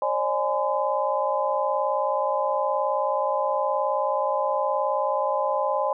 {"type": "tone cluster", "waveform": "sine", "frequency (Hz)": [541, 600, 836, 1019], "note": ["C#5", "D5", "G#5", "C6"], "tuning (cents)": [-42, 37, 11, -46], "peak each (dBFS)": -27, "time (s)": [0.02, 5.93], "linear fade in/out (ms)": 2, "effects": []}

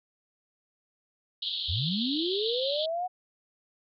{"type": "band-pass noise", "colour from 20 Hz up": "pink", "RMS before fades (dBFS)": -33, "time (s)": [1.42, 2.86], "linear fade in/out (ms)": 5, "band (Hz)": [3100, 4300], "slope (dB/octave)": 96}
{"type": "linear sweep", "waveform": "sine", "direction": "up", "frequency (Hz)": [70.3, 742], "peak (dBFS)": -28, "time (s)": [1.68, 3.08], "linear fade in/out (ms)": 20}
{"effects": []}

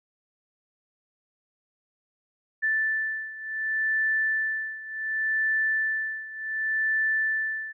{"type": "beating tone pair", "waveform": "sine", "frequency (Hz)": [1760, 1760.68], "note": ["A6", "A6"], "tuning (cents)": [0, 1], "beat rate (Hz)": 0.68, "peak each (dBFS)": [-26, -29], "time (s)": [2.62, 7.73], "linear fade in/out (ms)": 20, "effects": []}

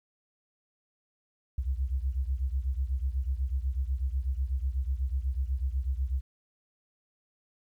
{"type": "beating tone pair", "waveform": "sine", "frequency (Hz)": [63, 71.1], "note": ["B1", "C#2"], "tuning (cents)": [35, 45], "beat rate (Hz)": 8.1, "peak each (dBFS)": [-29, -32], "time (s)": [1.58, 6.21], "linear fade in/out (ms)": 5, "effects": ["11-bit"]}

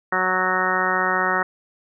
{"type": "harmonic tone", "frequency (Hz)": 185, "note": "F#3", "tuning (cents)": 0, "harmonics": [1, 2, 3, 4, 5, 6, 7, 8, 9, 10], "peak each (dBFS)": [-33, -29, -30, -28, -28, -27, -25, -26, -33, -24], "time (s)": [0.12, 1.43], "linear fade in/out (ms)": 5, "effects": []}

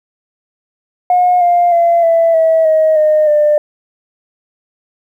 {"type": "tone with pitch steps", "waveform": "sine", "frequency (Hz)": [720, 701.1, 682.7, 664.8, 647.4, 630.4, 613.9, 597.8], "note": ["F#5", "F5", "F5", "E5", "E5", "D#5", "D#5", "D5"], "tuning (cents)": [-47, 7, -40, 15, -31, 23, -23, 31], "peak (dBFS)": -6, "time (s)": [1.1, 3.58], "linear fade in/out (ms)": 2, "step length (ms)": 310, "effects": ["tanh soft clip ceiling -3 dBFS", "8-bit"]}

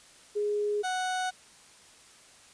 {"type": "tone pair in turn", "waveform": ["sine", "30% pulse"], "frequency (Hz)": [415.3, 740], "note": ["G#4", "F#5"], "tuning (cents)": [0, 0], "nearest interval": "minor seventh", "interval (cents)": 1000, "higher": "second", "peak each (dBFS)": -26, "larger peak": "neither", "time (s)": [[0.35, 0.83], [0.83, 1.31]], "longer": "neither", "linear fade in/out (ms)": 20, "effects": ["white hiss -55 dBFS RMS until 2.53 s", "resampled to 22050 Hz"]}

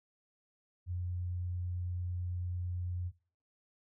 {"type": "tone", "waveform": "sine", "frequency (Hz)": 89.1, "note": "F2", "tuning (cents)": 35, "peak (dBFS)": -34, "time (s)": [0.86, 3.12], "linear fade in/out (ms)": 50, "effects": ["noise-tail reverb RT60 0.4 s tail -17 dB re dry"]}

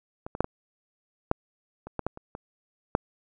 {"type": "clicks", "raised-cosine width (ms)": 1, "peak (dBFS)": [-22, -21, -7, -18, -7, -25, -15, -13, -27, -23, -6], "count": 11, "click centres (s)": [0.265, 0.351, 0.406, 0.444, 1.314, 1.87, 1.993, 2.066, 2.174, 2.351, 2.951], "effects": []}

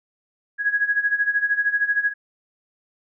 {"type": "tone with tremolo", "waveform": "sine", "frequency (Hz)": 1661.2, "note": "G#6", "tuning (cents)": 0, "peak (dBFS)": -15, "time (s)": [0.58, 2.14], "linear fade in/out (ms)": 50, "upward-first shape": "sine", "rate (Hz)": 13, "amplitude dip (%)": 80, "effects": []}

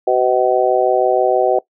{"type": "harmonic tone", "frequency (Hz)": 126.2, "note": "B2", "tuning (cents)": 38, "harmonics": [3, 4, 5, 6], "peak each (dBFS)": [-17, -17, -17, -17], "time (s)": [0.07, 1.59], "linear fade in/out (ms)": 5, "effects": ["noise-tail reverb RT60 0.1 s tail -19 dB re dry"]}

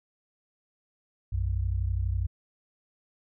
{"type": "tone pair together", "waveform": "sine", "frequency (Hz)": [60.34, 92.5], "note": ["B1", "F#2"], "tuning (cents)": [-40, 0], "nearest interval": "perfect fifth", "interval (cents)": 740, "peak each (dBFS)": -28, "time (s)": [1.32, 2.27], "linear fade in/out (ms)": 10, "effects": []}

